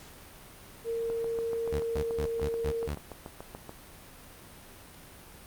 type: tone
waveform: sine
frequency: 459.9 Hz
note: A#4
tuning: 23 cents flat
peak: -29 dBFS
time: 0.84-2.9 s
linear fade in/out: 50 ms
type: click train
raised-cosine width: 1 ms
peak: -26 dBFS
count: 19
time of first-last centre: 1.1-3.694 s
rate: 6.94 Hz
type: tone bursts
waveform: sawtooth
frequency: 73.42 Hz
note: D2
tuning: in tune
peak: -27 dBFS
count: 6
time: 1.72-2.95 s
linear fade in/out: 10 ms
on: 80 ms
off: 150 ms
effects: pink hiss -50 dBFS RMS until 5.46 s + Opus 48 kbps